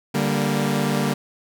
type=chord; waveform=sawtooth; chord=G minor; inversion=second; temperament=equal with one note detuned; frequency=145.65 / 196 / 233.1 Hz; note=D3 / G3 / Bb3; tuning=-14 / 0 / 0 cents; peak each=-20 dBFS; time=0.14-1.14 s; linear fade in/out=10 ms; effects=none